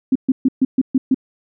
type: tone bursts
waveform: sine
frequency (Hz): 261.6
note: C4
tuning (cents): 0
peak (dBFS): -10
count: 7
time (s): 0.12-1.145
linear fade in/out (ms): 5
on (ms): 35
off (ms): 130
effects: none